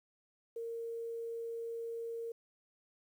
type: tone with quantisation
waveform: sine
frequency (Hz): 461.5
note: A#4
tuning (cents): -17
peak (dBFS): -38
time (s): 0.56-2.32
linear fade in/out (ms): 5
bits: 11
effects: none